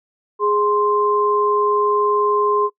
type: tone pair together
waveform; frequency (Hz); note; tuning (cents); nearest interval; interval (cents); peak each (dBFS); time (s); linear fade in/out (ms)
sine; 415.3 / 1046.5; G#4 / C6; 0 / 0; octave + major third; 1600; -17; 0.39-2.7; 50
effects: noise-tail reverb RT60 0.1 s tail -23 dB re dry